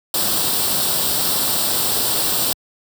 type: noise with comb filter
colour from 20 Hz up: white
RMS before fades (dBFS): -19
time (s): 0.14-2.53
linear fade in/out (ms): 2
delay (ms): 0.23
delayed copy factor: +0.65
effects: high-pass 80 Hz 12 dB/octave